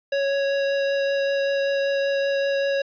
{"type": "tone with vibrato", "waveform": "square", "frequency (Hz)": 554.4, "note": "C#5", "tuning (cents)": 0, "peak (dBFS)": -21, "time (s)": [0.12, 2.82], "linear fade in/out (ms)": 5, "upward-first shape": "triangle", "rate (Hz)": 5.2, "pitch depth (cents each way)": 9, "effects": ["resampled to 11025 Hz", "9-bit"]}